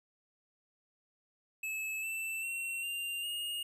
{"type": "tone with pitch steps", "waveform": "square", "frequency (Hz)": [2600, 2661, 2723, 2787, 2852], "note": ["E7", "E7", "F7", "F7", "F7"], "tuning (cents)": [-24, 16, -44, -4, 36], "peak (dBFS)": -36, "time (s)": [1.63, 3.63], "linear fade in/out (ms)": 5, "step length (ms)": 400, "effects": []}